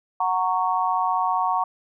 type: chord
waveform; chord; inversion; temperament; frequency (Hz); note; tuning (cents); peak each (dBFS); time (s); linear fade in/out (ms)
sine; F# major; none; just; 740 / 925 / 1110; F#5 / A#5 / C#6; 0 / -14 / +2; -24; 0.2-1.64; 5
effects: none